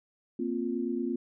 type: chord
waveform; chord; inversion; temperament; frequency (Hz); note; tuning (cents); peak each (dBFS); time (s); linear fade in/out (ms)
sine; Bb suspended second; none; just; 233.1 / 262.2 / 349.6; Bb3 / C4 / F4; 0 / +4 / +2; -33; 0.39-1.16; 5
effects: none